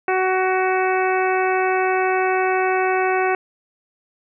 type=harmonic tone; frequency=374 Hz; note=F#4; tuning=19 cents sharp; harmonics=1 / 2 / 3 / 4 / 5 / 6 / 7; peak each=-20 / -21 / -27 / -26 / -29 / -29 / -31 dBFS; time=0.08-3.35 s; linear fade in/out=2 ms; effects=none